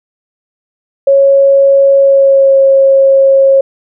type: tone with pitch glide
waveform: sine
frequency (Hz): 551 to 542.8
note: C#5 to C#5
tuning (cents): -11 to -36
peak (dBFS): -3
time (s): 1.07-3.61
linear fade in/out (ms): 5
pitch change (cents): -25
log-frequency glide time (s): 1.98-2.57
effects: none